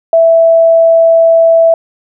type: tone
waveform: sine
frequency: 660 Hz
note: E5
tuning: 2 cents sharp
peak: -3 dBFS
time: 0.13-1.74 s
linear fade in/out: 2 ms
effects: none